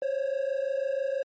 triangle tone pair together, 530.9 / 557 Hz, C5 / C#5, +25 / +8 cents, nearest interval minor second, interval 83 cents, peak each -26 dBFS, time 0.02-1.23 s, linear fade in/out 2 ms, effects tanh soft clip ceiling -21 dBFS + MP3 32 kbps

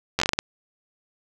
slowing click train, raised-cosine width 0.2 ms, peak -4 dBFS, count 8, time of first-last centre 0.19-0.389 s, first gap 11 ms, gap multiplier 1.31, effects none

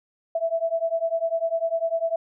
sine beating tone pair, 656 / 666 Hz, E5 / E5, -9 / +18 cents, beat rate 10 Hz, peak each -25 dBFS, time 0.35-2.16 s, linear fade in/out 5 ms, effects none

